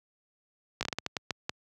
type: slowing click train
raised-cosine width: 0.2 ms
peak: -13 dBFS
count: 10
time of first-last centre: 0.81-1.495 s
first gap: 18 ms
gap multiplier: 1.34
effects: high-pass 80 Hz 12 dB/octave